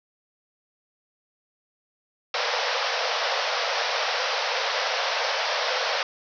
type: band-pass noise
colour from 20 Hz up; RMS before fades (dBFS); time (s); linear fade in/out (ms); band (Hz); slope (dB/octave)
pink; -26; 2.34-6.03; 2; 470 to 5700; 96
effects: none